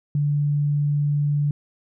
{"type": "tone", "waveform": "sine", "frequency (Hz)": 145.8, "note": "D3", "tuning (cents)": -12, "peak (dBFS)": -18, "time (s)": [0.15, 1.51], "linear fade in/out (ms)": 2, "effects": []}